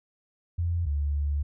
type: tone pair in turn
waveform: sine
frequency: 85.6 / 72.38 Hz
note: F2 / D2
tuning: -34 / -25 cents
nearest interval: minor third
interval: 291 cents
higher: first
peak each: -24 dBFS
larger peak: neither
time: 0.58-0.86 / 0.86-1.43 s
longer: second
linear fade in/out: 10 ms
effects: none